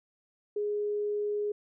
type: tone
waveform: sine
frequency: 415.3 Hz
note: G#4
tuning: in tune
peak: -28 dBFS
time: 0.56-1.52 s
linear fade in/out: 5 ms
effects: none